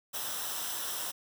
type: noise with comb filter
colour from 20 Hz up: white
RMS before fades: -36 dBFS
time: 0.13-1.12 s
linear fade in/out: 20 ms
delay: 0.44 ms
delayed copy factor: -0.6
effects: none